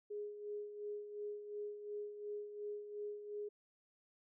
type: tone with tremolo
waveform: sine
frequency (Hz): 415.3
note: G#4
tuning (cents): 0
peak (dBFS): -40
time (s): 0.1-3.49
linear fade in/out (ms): 10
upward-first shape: sine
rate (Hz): 2.8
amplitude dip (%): 60
effects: none